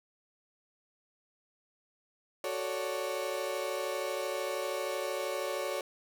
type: chord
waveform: 35% pulse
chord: D major seventh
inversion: first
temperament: equal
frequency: 370 / 440 / 554.4 / 587.3 Hz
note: F#4 / A4 / C#5 / D5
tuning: 0 / 0 / 0 / 0 cents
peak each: -38 / -38 / -34 / -38 dBFS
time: 2.44-5.81 s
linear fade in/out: 2 ms
effects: none